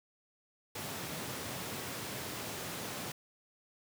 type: high-pass noise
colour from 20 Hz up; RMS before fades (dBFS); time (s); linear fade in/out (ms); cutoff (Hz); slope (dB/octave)
pink; -41; 0.75-3.12; 5; 100; 24
effects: none